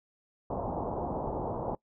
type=low-pass noise; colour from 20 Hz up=white; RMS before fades=-34 dBFS; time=0.5-1.75 s; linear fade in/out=2 ms; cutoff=940 Hz; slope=48 dB/octave; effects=noise-tail reverb RT60 0.1 s tail -22 dB re dry